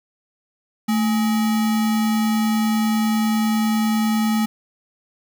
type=tone with sample-and-hold; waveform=sine; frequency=220 Hz; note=A3; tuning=in tune; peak=-16 dBFS; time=0.88-4.46 s; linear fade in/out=10 ms; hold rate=1050 Hz; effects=none